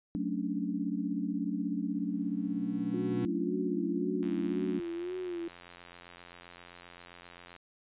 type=chord; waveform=sine; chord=D major seventh; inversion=first; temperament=equal; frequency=185 / 220 / 277.2 / 293.7 Hz; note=F#3 / A3 / C#4 / D4; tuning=0 / 0 / 0 / 0 cents; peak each=-36 dBFS; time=0.15-4.8 s; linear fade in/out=0 ms
type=tone with exponential growth; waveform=40% pulse; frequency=121.9 Hz; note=B2; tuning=22 cents flat; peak=-34 dBFS; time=1.77-3.25 s; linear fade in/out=0 ms; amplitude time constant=320 ms
type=tone with vibrato; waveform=sine; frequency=352.6 Hz; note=F4; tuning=17 cents sharp; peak=-34 dBFS; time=2.94-5.48 s; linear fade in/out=2 ms; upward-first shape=sine; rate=1.9 Hz; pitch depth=77 cents each way
type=click train; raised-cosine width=0.3 ms; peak=-33 dBFS; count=293; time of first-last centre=4.23-7.563 s; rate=87.6 Hz
effects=resampled to 8000 Hz